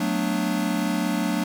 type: chord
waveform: square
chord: B minor seventh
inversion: second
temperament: equal with one note detuned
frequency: 185 / 221.5 / 246.9 / 293.7 Hz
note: F#3 / A3 / B3 / D4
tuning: 0 / +12 / 0 / 0 cents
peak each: -28 / -28 / -31 / -28 dBFS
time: 0-1.44 s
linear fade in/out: 5 ms
effects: none